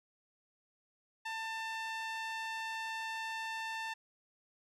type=tone with band-pass filter; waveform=sawtooth; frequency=893 Hz; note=A5; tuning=25 cents sharp; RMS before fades=-40 dBFS; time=1.25-3.94 s; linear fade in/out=10 ms; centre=2100 Hz; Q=0.87; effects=none